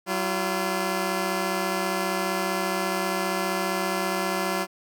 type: tone pair together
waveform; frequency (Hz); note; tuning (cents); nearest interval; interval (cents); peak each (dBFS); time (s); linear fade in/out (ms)
10% pulse; 189.09 / 343.2; F#3 / F4; +38 / -30; minor seventh; 1032; -19; 0.06-4.67; 50
effects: none

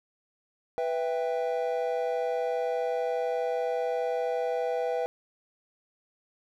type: chord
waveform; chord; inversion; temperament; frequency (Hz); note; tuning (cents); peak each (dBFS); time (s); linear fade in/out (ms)
triangle; E minor; second; just; 494.4 / 659.3 / 791.1; B4 / E5 / G5; +2 / 0 / +16; -27 / -30 / -32; 0.78-5.06; 0
effects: none

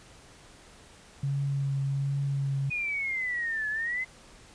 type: tone with vibrato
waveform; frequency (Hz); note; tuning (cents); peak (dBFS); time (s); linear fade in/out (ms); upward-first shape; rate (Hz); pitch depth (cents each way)
sine; 138.59; C#3; 0; -26; 1.23-2.7; 5; triangle; 1.3; 19
type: exponential two-way sweep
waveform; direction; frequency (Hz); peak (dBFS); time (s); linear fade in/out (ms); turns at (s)
sine; down then up; 2489 to 1700 to 2074; -28; 2.7-4.05; 20; 3.69
effects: pink hiss -53 dBFS RMS until 4.54 s + resampled to 22050 Hz

